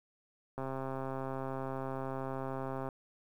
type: click train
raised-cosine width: 1 ms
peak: -25 dBFS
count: 308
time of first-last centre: 0.58-2.888 s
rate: 133 Hz
effects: 10-bit